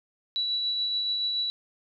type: tone with tremolo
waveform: sine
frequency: 3933 Hz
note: B7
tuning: 8 cents flat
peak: -24 dBFS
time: 0.36-1.5 s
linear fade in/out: 0 ms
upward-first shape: triangle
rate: 7 Hz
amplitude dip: 30%
effects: none